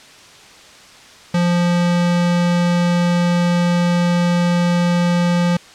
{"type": "tone", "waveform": "square", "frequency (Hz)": 174.61, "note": "F3", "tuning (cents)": 0, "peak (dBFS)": -14, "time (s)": [1.34, 5.57], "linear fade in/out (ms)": 5, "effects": ["white hiss -42 dBFS RMS until 5.74 s", "low-pass 6000 Hz 12 dB/octave"]}